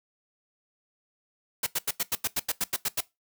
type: noise bursts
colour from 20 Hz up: white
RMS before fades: -27 dBFS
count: 12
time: 1.63-3.007 s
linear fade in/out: 5 ms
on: 35 ms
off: 87 ms
effects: noise-tail reverb RT60 0.2 s tail -20 dB re dry